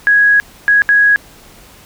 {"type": "tone bursts at uneven times", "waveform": "sine", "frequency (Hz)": 1661.2, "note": "G#6", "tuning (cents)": 0, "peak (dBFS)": -6, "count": 3, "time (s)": [[0.07, 0.4], [0.68, 0.82], [0.89, 1.16]], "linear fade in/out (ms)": 0, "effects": ["pink hiss -41 dBFS RMS until 1.85 s"]}